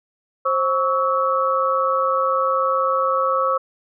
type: tone cluster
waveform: sine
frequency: 530 / 1124 / 1303 Hz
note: C5 / C#6 / E6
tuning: +22 / +24 / -20 cents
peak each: -21 dBFS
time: 0.45-3.58 s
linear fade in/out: 10 ms
effects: none